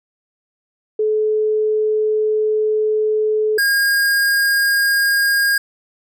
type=tone pair in turn; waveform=sine / square; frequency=430 / 1623.5 Hz; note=A4 / G#6; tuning=-40 / -40 cents; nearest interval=octave + major seventh; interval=2300 cents; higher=second; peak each=-14 dBFS; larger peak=neither; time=0.99-3.58 / 3.58-5.58 s; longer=first; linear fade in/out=5 ms; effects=none